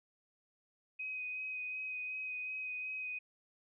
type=tone with vibrato; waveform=sine; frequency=2514 Hz; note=D#7; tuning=17 cents sharp; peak=-38 dBFS; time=0.99-3.19 s; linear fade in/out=10 ms; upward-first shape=sine; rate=2.7 Hz; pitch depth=14 cents each way; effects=none